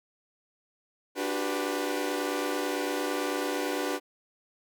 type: chord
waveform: sawtooth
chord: G major seventh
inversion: second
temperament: equal with one note detuned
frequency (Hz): 293.7 / 363 / 392 / 493.9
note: D4 / F#4 / G4 / B4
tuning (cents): 0 / -33 / 0 / 0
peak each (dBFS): -29 / -31 / -31 / -30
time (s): 1.15-4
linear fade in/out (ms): 50
effects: none